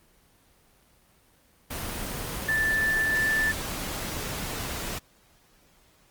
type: tone in noise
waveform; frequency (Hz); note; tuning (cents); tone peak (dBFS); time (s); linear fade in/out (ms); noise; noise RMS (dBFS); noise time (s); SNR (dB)
sine; 1760; A6; 0; -22; 2.48-3.52; 10; pink; -33; 1.7-4.99; +8
effects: pink hiss -61 dBFS RMS until 6.1 s + Opus 24 kbps